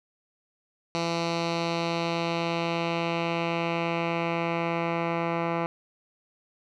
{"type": "tone with low-pass filter sweep", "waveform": "10% pulse", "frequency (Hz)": 168.2, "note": "E3", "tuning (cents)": 35, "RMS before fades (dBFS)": -28, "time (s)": [0.95, 5.66], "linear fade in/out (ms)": 0, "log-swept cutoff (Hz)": [4800, 1800], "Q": 1.8, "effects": []}